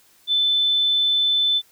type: tone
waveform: sine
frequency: 3520 Hz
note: A7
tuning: in tune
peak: -16 dBFS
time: 0.27-1.62 s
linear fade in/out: 50 ms
effects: white hiss -56 dBFS RMS until 1.71 s